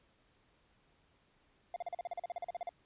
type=tone bursts; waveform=triangle; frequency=698.5 Hz; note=F5; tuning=in tune; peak=-34 dBFS; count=16; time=1.74-2.692 s; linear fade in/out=2 ms; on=22 ms; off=40 ms; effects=pink hiss -71 dBFS RMS until 2.85 s + resampled to 8000 Hz